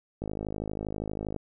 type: click train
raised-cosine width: 2 ms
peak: -20 dBFS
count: 61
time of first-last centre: 0.22-1.363 s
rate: 52.5 Hz
effects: none